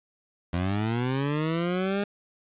20% pulse linear sweep, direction up, 84.4 to 204.7 Hz, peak -20 dBFS, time 0.53-2.04 s, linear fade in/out 5 ms, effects resampled to 8000 Hz + 8-bit

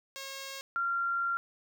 5% pulse / sine tone pair in turn, 543 / 1381 Hz, C#5 / F6, -36 / -20 cents, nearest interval octave + major third, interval 1616 cents, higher second, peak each -28 dBFS, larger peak neither, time 0.16-0.61 / 0.76-1.37 s, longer second, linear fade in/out 0 ms, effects none

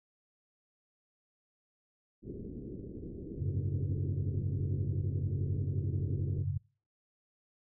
white low-pass noise, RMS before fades -43 dBFS, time 2.22-6.45 s, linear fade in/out 50 ms, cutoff 410 Hz, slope 48 dB/octave
sine chord, F# suspended second, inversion none, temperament equal, 92.5 / 103.83 / 138.59 Hz, F#2 / G#2 / C#3, 0 / 0 / 0 cents, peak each -34 / -37 / -35 dBFS, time 3.4-6.58 s, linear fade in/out 10 ms
effects noise-tail reverb RT60 0.4 s tail -25 dB re dry

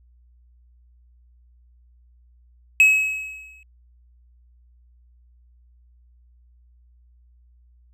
triangle tone with exponential decay, 2565 Hz, E7, 48 cents flat, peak -7 dBFS, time 2.8-3.63 s, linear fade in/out 1 ms, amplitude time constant 180 ms, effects added 60 Hz sine -52 dBFS peak until 7.93 s

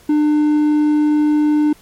triangle tone, 300 Hz, D4, 37 cents sharp, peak -9 dBFS, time 0.09-1.73 s, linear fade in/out 5 ms, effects pink hiss -48 dBFS RMS until 1.81 s + MP3 64 kbps

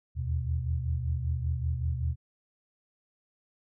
sine tone cluster, 77.1 / 82.3 / 123.2 Hz, D#2 / E2 / B2, -15 / -2 / -4 cents, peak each -30 / -34 / -32 dBFS, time 0.15-2.16 s, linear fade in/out 50 ms, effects none

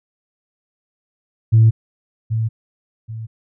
sine tone with echo, 111.8 Hz, A2, 28 cents sharp, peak -6 dBFS, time 1.52-1.71 s, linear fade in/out 20 ms, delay 780 ms, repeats 2, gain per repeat -10 dB, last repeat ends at 3.27 s, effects tanh soft clip ceiling -4 dBFS

